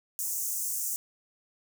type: high-pass noise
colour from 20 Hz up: pink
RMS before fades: -32 dBFS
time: 0.19-0.96 s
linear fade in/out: 0 ms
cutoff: 6300 Hz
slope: 48 dB/octave
effects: none